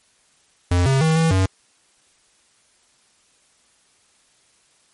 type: tone with pitch steps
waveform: square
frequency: 88.5 / 134.4 / 159.6 / 162.7 / 94.5 Hz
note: F2 / C3 / D#3 / E3 / F#2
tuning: +23 / +47 / +44 / -22 / +37 cents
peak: -15 dBFS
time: 0.71-1.46 s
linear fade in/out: 5 ms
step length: 150 ms
effects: white hiss -59 dBFS RMS until 4.93 s + MP3 48 kbps